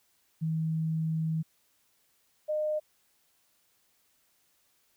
sine tone pair in turn, 160 / 610.7 Hz, D#3 / D#5, +49 / -32 cents, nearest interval octave + major seventh, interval 2319 cents, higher second, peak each -27 dBFS, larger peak neither, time 0.41-1.43 / 2.48-2.8 s, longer first, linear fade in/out 20 ms, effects white hiss -70 dBFS RMS until 4.96 s

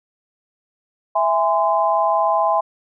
sine chord, E augmented, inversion none, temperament just, 659.3 / 824.1 / 1030.1 Hz, E5 / G#5 / B#5, 0 / -14 / -27 cents, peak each -19 dBFS, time 1.15-2.61 s, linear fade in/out 10 ms, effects none

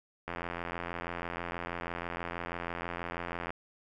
click train, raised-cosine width 0.5 ms, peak -21 dBFS, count 279, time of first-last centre 0.28-3.505 s, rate 86.2 Hz, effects none

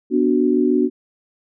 sine chord, B minor, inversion none, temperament equal, 246.9 / 293.7 / 370 Hz, B3 / D4 / F#4, 0 / 0 / 0 cents, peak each -18 dBFS, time 0.1-0.9 s, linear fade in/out 50 ms, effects none

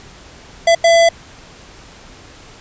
square tone bursts at uneven times, 671 Hz, E5, 31 cents sharp, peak -8 dBFS, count 2, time 0.67-0.75 / 0.84-1.09 s, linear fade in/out 5 ms, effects pink hiss -40 dBFS RMS until 2.6 s + resampled to 16000 Hz

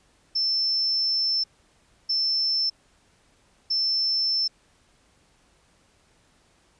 sine tone bursts at uneven times, 5320 Hz, E8, 15 cents sharp, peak -21 dBFS, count 3, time 0.35-1.44 / 2.09-2.7 / 3.7-4.48 s, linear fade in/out 10 ms, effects pink hiss -62 dBFS RMS until 6.79 s + resampled to 22050 Hz

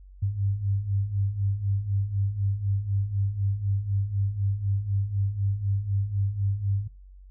sine beating tone pair, 96.6 / 100.6 Hz, G2 / G2, -25 / +45 cents, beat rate 4 Hz, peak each -30 / -25 dBFS, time 0.22-6.88 s, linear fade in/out 10 ms, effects noise-tail reverb RT60 0.2 s tail -19 dB re dry + added 47 Hz sine -45 dBFS peak until 7.3 s

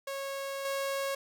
sawtooth tone with level steps, 549 Hz, C#5, 17 cents flat, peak -31 / -27 dBFS, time 0.07-1.15 s, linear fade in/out 5 ms, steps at 0.65 s, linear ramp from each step 2 ms, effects none

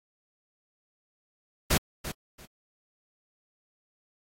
pink noise with echo, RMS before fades -23 dBFS, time 1.7-1.78 s, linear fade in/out 10 ms, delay 340 ms, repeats 2, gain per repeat -13 dB, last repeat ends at 2.46 s, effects AAC 48 kbps

